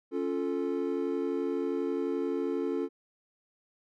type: chord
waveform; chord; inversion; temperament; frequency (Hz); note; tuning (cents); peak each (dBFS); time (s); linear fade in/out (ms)
triangle; Db augmented; none; equal; 277.2 / 349.2 / 440; Db4 / F4 / A4; 0 / 0 / 0; -31; 0.11-2.89; 50
effects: none